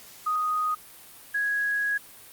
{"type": "tone pair in turn", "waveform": "sine", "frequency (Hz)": [1244.5, 1661.2], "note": ["D#6", "G#6"], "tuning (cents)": [0, 0], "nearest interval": "perfect fourth", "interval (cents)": 500, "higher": "second", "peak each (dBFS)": -23, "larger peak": "neither", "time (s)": [[0.26, 0.75], [1.34, 1.98]], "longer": "second", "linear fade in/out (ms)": 10, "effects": ["white hiss -48 dBFS RMS until 2.32 s", "Opus 48 kbps"]}